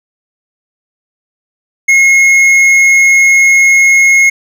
sine tone with hard clipping, 2162 Hz, C#7, 44 cents flat, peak -5 dBFS, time 1.88-4.3 s, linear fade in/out 10 ms, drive 6 dB, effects none

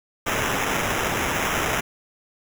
white noise with sample-and-hold, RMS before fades -24 dBFS, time 0.26-1.81 s, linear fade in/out 10 ms, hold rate 4410 Hz, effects none

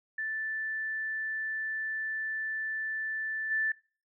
sine tone with level steps, 1760 Hz, A6, in tune, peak -31 / -26 dBFS, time 0.18-3.72 s, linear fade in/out 5 ms, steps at 3.5 s, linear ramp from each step 20 ms, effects noise-tail reverb RT60 0.4 s tail -23 dB re dry

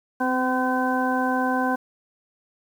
harmonic tone with a mistuned harmonic, 255.1 Hz, C4, 44 cents flat, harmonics 1 / 2 / 3 / 4 / 6, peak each -24 / -29 / -26 / -28 / -28 dBFS, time 0.2-1.76 s, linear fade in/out 10 ms, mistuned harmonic 1, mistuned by +19 cents, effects 8-bit

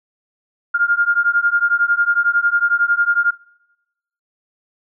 sine beating tone pair, 1404 / 1415 Hz, F6 / F6, +9 / +22 cents, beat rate 11 Hz, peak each -16 / -17 dBFS, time 0.74-3.31 s, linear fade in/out 10 ms, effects noise-tail reverb RT60 0.9 s tail -23 dB re dry

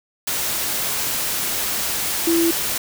sine tone in noise, 334.2 Hz, E4, 24 cents sharp, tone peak -15 dBFS, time 2.27-2.51 s, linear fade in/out 5 ms, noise white, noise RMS -23 dBFS, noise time 0.27-2.78 s, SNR +5 dB, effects none

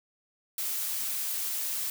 blue noise, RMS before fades -32 dBFS, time 0.58-1.9 s, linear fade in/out 2 ms, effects none

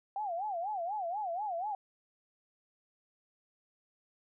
sine tone with vibrato, 758 Hz, F#5, 42 cents sharp, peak -33 dBFS, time 0.16-1.75 s, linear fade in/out 2 ms, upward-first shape sine, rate 4.1 Hz, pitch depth 220 cents each way, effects none

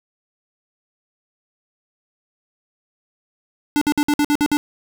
square tone bursts, 293.7 Hz, D4, in tune, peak -15 dBFS, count 8, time 3.76-4.57 s, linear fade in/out 0 ms, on 54 ms, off 54 ms, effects none

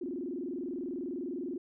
sine tone with vibrato, 306 Hz, D#4, 29 cents flat, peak -34 dBFS, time 0.01-1.58 s, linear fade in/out 5 ms, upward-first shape square, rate 20 Hz, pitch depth 260 cents each way, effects none

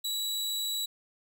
sawtooth tone, 3911 Hz, B7, 18 cents flat, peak -27 dBFS, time 0.04-0.86 s, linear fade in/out 10 ms, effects none

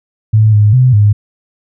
sine tone with pitch steps, 108.7 / 104.8 / 127.6 / 103.8 Hz, A2 / G#2 / C3 / G#2, -21 / +16 / -43 / 0 cents, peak -4 dBFS, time 0.33-1.13 s, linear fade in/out 10 ms, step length 200 ms, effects none

